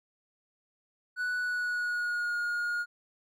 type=tone with pitch glide; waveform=triangle; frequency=1480 to 1431.2 Hz; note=F#6 to F6; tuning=0 to +42 cents; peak=-27 dBFS; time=1.16-2.86 s; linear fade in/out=50 ms; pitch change=-58 cents; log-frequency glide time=1.37-2.36 s; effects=none